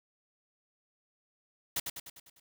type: noise with echo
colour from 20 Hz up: white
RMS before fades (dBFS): -32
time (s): 1.76-1.8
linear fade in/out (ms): 5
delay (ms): 100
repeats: 6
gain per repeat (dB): -5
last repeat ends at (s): 2.4
effects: none